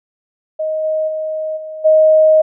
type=tone with level steps; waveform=sine; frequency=626 Hz; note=D#5; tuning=10 cents sharp; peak=-16 / -14 / -18 / -25 / -6 dBFS; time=0.59-2.42 s; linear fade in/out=10 ms; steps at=0.83 / 1.07 / 1.56 / 1.84 s; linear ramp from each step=20 ms; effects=none